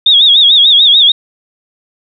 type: tone with vibrato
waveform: sine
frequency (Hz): 3520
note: A7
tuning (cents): 0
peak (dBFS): -3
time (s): 0.06-1.12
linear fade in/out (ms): 5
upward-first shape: sine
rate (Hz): 6.8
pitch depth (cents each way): 130
effects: none